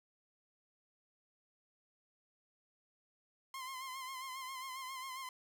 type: tone with vibrato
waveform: sawtooth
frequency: 1046.5 Hz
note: C6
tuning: in tune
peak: -39 dBFS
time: 3.54-5.29 s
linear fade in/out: 2 ms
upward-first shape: sine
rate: 7.4 Hz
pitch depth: 53 cents each way
effects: none